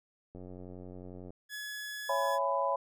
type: click train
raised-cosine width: 2 ms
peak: -34 dBFS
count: 88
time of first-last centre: 0.35-1.305 s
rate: 91.1 Hz
type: tone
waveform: sawtooth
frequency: 1696 Hz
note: G#6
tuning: 36 cents sharp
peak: -35 dBFS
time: 1.49-2.39 s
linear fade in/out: 50 ms
type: chord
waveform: sine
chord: C# minor seventh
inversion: none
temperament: just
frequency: 554.4 / 665.2 / 831.5 / 997.9 Hz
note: C#5 / E5 / G#5 / B5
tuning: 0 / +16 / +2 / +18 cents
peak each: -32 / -36 / -37 / -31 dBFS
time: 2.09-2.76 s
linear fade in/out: 5 ms
effects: none